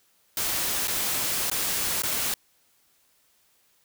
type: noise with dropouts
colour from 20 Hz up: white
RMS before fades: -27 dBFS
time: 0.37-2.34 s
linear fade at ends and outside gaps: 2 ms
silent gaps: 0.874-0.88 / 1.5-1.514 / 2.021-2.034 s
effects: white hiss -65 dBFS RMS until 3.84 s